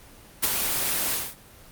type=noise with ADSR envelope; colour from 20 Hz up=white; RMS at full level=-20 dBFS; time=0.42-1.35 s; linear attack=23 ms; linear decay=20 ms; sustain=-5 dB; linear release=230 ms; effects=pink hiss -49 dBFS RMS until 1.71 s + Opus 24 kbps